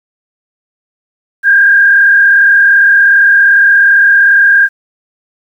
sine tone with frequency modulation, 1607 Hz, G6, 43 cents sharp, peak -3 dBFS, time 1.43-4.69 s, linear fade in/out 50 ms, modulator 37.4 Hz, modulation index 1, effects 7-bit

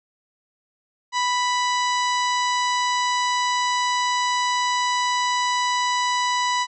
harmonic tone with a mistuned harmonic, 988 Hz, B5, in tune, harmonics 1 / 2 / 3 / 4 / 5 / 6 / 7 / 8, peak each -21 / -27 / -32 / -30 / -35 / -35 / -38 / -39 dBFS, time 1.12-6.67 s, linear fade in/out 50 ms, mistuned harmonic 8, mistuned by -19 cents, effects none

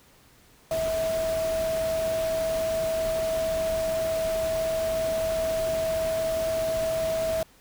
sine tone in noise, 648 Hz, E5, 30 cents flat, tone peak -24 dBFS, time 0.71-7.43 s, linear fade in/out 2 ms, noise pink, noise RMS -36 dBFS, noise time 0.71-7.43 s, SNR +9 dB, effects pink hiss -57 dBFS RMS until 7.6 s

